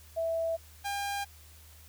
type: tone pair in turn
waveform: sine / sawtooth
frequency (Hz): 658 / 803.7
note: E5 / G5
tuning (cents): -3 / +43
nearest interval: minor third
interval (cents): 346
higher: second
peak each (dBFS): -28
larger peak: neither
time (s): 0.16-0.57 / 0.84-1.25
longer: neither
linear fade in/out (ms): 20
effects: added 77 Hz sine -53 dBFS peak until 1.88 s + white hiss -57 dBFS RMS until 1.88 s